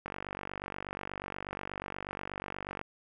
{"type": "click train", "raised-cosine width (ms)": 0.5, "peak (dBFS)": -22, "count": 134, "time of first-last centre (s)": [0.06, 2.814], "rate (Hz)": 48.3, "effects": []}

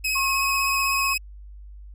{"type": "tone with vibrato", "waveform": "sawtooth", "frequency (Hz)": 2544, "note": "D#7", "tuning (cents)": 38, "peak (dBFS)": -19, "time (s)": [0.04, 1.18], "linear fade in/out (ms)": 10, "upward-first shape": "triangle", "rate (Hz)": 16, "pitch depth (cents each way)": 25}
{"type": "tone with pitch glide", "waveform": "sine", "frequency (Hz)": [1084, 1093.4], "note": ["C#6", "C#6"], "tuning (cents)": [-39, -24], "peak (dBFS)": -24, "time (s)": [0.15, 1.14], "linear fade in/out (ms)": 10, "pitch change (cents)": 15, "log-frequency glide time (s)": [0.32, 0.44]}
{"effects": ["added 50 Hz sine -39 dBFS peak until 1.94 s"]}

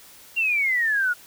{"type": "exponential sweep", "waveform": "sine", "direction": "down", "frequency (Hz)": [2794, 1415], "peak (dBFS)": -19, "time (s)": [0.36, 1.14], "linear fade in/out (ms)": 20, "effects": ["white hiss -48 dBFS RMS until 1.26 s"]}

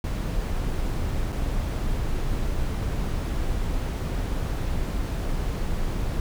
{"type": "noise with dropouts", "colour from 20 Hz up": "brown", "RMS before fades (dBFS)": -26, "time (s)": [0.04, 6.2], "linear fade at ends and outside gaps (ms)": 1, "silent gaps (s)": [1.322, 1.326], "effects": []}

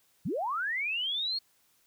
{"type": "linear sweep", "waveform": "sine", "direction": "up", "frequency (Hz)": [116.7, 4363], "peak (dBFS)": -29, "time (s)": [0.25, 1.39], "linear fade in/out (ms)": 10, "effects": ["white hiss -68 dBFS RMS until 1.86 s"]}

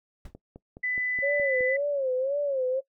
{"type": "noise with exponential decay", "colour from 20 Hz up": "brown", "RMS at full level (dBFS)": -34, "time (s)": [0.25, 0.34], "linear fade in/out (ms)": 5, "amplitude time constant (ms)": 19}
{"type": "click train", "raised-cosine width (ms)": 2, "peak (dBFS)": -30, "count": 7, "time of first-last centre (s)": [0.35, 1.608], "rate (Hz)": 4.77}
{"type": "tone", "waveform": "sine", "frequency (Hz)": 1998, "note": "B6", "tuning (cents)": 20, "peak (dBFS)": -26, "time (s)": [0.83, 1.77], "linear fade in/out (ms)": 10}
{"type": "tone with vibrato", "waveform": "sine", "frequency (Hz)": 543, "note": "C#5", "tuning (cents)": -36, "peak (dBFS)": -24, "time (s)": [1.22, 2.81], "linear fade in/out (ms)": 20, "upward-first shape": "sine", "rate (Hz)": 1.9, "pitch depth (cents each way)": 120}
{"effects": ["noise-tail reverb RT60 0.1 s tail -21 dB re dry"]}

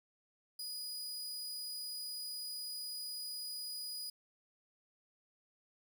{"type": "tone", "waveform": "sawtooth", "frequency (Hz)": 4932, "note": "D#8", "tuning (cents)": -16, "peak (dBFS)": -38, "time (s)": [0.59, 4.1], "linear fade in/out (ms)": 5, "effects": []}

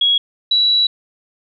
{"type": "tone pair in turn", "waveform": "sine", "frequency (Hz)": [3322, 3921], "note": ["G#7", "B7"], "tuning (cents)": [0, -13], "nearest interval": "minor third", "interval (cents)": 287, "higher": "second", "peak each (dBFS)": -11, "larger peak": "neither", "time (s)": [[0.01, 0.18], [0.51, 0.87]], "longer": "second", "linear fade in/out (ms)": 5, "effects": []}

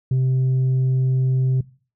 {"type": "tone", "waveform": "sine", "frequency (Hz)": 130, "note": "C3", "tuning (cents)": -11, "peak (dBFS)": -13, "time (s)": [0.11, 1.61], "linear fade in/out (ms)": 5, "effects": ["noise-tail reverb RT60 0.4 s tail -22 dB re dry", "tanh soft clip ceiling -15 dBFS"]}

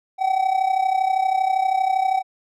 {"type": "tone with amplitude modulation", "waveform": "triangle", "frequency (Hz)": 761, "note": "F#5", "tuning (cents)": 48, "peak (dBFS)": -12, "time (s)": [0.18, 2.23], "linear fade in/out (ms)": 50, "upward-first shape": "sine", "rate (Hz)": 32.6, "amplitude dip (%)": 75, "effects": []}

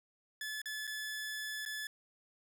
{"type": "tone with dropouts", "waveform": "sawtooth", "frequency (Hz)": 1725, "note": "A6", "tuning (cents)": -35, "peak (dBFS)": -35, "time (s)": [0.41, 1.87], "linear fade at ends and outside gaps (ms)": 2, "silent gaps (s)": [[0.617, 0.657], [0.87, 0.875], [1.652, 1.66]], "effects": []}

